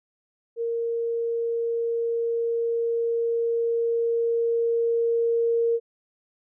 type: tone with level ramp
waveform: sine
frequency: 464.2 Hz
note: A#4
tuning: 7 cents flat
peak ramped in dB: -24 to -19 dBFS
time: 0.56-5.8 s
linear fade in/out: 50 ms
effects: none